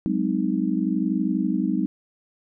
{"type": "chord", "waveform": "sine", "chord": "Ab dominant seventh", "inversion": "third", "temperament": "just", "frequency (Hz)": [186.89, 207.7, 259.6, 311.5], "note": ["Gb3", "Ab3", "C4", "Eb4"], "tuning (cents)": [18, 0, -13, 2], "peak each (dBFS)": -26, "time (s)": [0.06, 1.86], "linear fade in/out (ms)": 0, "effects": []}